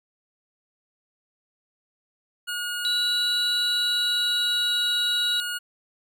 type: tone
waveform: 25% pulse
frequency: 1440 Hz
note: F#6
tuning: 47 cents flat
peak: -24 dBFS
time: 2.47-5.59 s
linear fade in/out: 20 ms
type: tone with pitch glide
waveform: sine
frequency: 3928 to 3892 Hz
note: B7 to B7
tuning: -10 to -26 cents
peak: -22 dBFS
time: 2.85-5.4 s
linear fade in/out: 0 ms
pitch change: -16 cents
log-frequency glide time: 3.59-4.88 s
effects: none